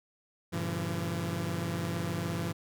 sawtooth chord, G diminished seventh, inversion none, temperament just, 98 / 117.6 / 141.12 / 169.34 Hz, G2 / Bb2 / Db3 / Fb3, 0 / +16 / +31 / +47 cents, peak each -33 / -36 / -36 / -30 dBFS, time 0.52-2.53 s, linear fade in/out 20 ms, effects none

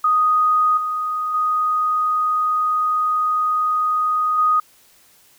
sine tone with level steps, 1244.5 Hz, D#6, in tune, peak -13 / -20 / -16 / -13 dBFS, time 0.04-4.6 s, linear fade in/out 5 ms, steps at 0.77 / 1.34 / 4.38 s, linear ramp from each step 5 ms, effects white hiss -53 dBFS RMS until 5.38 s

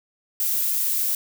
violet noise, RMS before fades -23 dBFS, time 0.4-1.15 s, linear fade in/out 2 ms, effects none

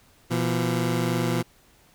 20% pulse tone pair together, 121 / 169.83 Hz, B2 / F3, -35 / -48 cents, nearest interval tritone, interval 587 cents, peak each -20 / -21 dBFS, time 0.3-1.43 s, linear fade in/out 20 ms, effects pink hiss -58 dBFS RMS until 1.94 s

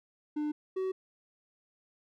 triangle tone pair in turn, 299.5 / 377.3 Hz, D4 / F#4, +34 / +34 cents, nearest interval major third, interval 400 cents, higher second, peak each -28 dBFS, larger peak neither, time 0.36-0.52 / 0.76-0.92 s, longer neither, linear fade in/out 10 ms, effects none

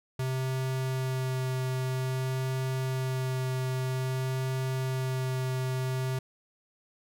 square tone with vibrato, 130.2 Hz, C3, 8 cents flat, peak -29 dBFS, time 0.19-6.19 s, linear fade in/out 5 ms, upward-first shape sine, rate 0.51 Hz, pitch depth 9 cents each way, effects none

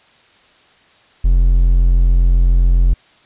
triangle tone, 43.65 Hz, F1, in tune, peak -6 dBFS, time 1.24-2.94 s, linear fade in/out 10 ms, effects white hiss -50 dBFS RMS until 3.25 s + resampled to 8000 Hz

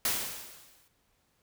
white noise with exponential decay, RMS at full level -27 dBFS, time 0.05-0.88 s, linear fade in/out 1 ms, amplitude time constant 180 ms, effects pink hiss -72 dBFS RMS until 1.42 s

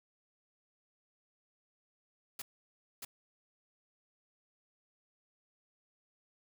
white noise with echo, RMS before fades -42 dBFS, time 2.39-2.42 s, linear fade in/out 5 ms, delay 630 ms, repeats 1, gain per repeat -2 dB, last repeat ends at 3.05 s, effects none

